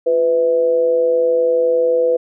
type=tone with amplitude modulation; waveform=sine; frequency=499.5 Hz; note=B4; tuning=20 cents sharp; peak=-9 dBFS; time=0.06-2.17 s; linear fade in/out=10 ms; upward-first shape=sine; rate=151 Hz; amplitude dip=60%; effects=none